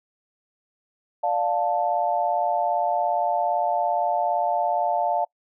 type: chord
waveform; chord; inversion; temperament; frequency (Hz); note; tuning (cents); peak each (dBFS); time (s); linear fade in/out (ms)
sine; D minor; none; just; 587.3 / 704.8 / 881; D5 / F5 / A5; 0 / +16 / +2; -27 / -23 / -25; 1.23-5.25; 10
effects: noise-tail reverb RT60 0.1 s tail -25 dB re dry